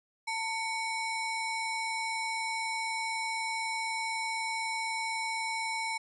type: ring-modulated tone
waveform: square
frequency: 1568 Hz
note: G6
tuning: in tune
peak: -29 dBFS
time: 0.27-5.98 s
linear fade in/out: 10 ms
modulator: 670 Hz
effects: resampled to 24000 Hz